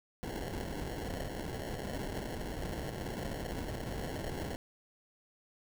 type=noise with sample-and-hold; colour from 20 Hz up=pink; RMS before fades=-39 dBFS; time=0.23-4.56 s; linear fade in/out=0 ms; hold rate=1225 Hz; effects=none